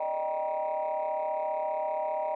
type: chord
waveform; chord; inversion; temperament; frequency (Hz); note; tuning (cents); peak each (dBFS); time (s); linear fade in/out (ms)
sine; Eb major seventh; third; equal with one note detuned; 587.3 / 622.3 / 784 / 951.4; D5 / Eb5 / G5 / Bb5; 0 / 0 / 0 / +35; -36 / -30 / -33 / -33; 0-2.35; 5
effects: tanh soft clip ceiling -23 dBFS